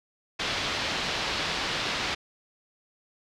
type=low-pass noise; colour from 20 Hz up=white; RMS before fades=-30 dBFS; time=0.39-2.15 s; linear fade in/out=10 ms; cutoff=4500 Hz; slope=24 dB/octave; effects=none